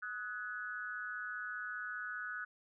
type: tone with amplitude modulation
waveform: sine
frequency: 1480 Hz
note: F#6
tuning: in tune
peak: -35 dBFS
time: 0.02-2.45 s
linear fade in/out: 10 ms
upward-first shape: sine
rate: 215 Hz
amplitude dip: 95%
effects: none